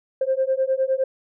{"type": "beating tone pair", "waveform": "sine", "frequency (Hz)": [523.3, 533.1], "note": ["C5", "C5"], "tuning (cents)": [0, 32], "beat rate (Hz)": 9.8, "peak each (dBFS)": -21, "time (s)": [0.21, 1.04], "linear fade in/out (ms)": 5, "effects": ["tanh soft clip ceiling -12 dBFS"]}